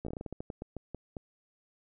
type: slowing click train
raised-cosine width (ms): 2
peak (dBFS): -25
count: 15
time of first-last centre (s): 0.05-1.168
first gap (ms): 15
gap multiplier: 1.23
effects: none